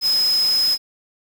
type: tone in noise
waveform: sine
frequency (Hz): 5090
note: D#8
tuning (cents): +39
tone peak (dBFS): -15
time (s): 0.01-0.78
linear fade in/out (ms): 50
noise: white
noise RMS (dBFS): -31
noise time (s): 0.01-0.78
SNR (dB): +13
effects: none